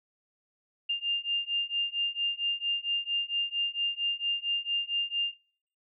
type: beating tone pair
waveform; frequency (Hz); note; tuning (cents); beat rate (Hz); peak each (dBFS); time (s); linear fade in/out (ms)
sine; 2800 / 2804.4; F7 / F7; +4 / +7; 4.4; -31; 0.89-5.34; 10
effects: noise-tail reverb RT60 0.6 s tail -25 dB re dry